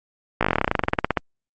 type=slowing click train; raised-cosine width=0.5 ms; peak=-3 dBFS; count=22; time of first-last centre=0.41-1.173 s; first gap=17 ms; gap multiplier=1.07; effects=Opus 48 kbps